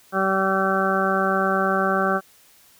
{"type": "harmonic tone", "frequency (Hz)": 192.1, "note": "G3", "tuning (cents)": -35, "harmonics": [1, 2, 3, 4, 6, 7, 8], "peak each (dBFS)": [-26, -26, -26, -26, -26, -26, -26], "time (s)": [0.12, 2.21], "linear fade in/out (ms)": 50, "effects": ["white hiss -54 dBFS RMS until 2.79 s"]}